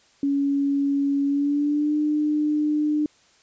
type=tone with pitch glide; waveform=sine; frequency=280.4 to 300.5 Hz; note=C#4 to D4; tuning=+20 to +40 cents; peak=-19 dBFS; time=0.23-3.06 s; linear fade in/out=2 ms; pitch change=+120 cents; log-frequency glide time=1.26-1.95 s; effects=white hiss -58 dBFS RMS until 3.42 s + resampled to 16000 Hz